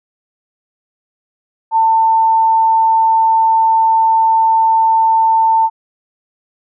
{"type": "tone", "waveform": "sine", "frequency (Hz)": 895, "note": "A5", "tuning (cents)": 29, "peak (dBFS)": -8, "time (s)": [1.71, 5.7], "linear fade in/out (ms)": 50, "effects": []}